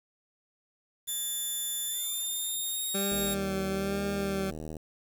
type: tone with pitch glide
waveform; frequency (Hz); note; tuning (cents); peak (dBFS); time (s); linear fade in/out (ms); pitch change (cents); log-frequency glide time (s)
5% pulse; 3520 to 3751; A7 to A#7; 0 to +10; -24; 1.07-3.35; 20; +110; 1.86-2.92
type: tone with vibrato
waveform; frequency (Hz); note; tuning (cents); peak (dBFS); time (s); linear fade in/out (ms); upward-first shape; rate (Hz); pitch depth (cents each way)
20% pulse; 196; G3; 0; -25; 2.94-4.51; 10; sine; 1.1; 34
type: click train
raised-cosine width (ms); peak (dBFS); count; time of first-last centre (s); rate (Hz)
2; -27; 130; 3.12-4.768; 78.3
effects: 8-bit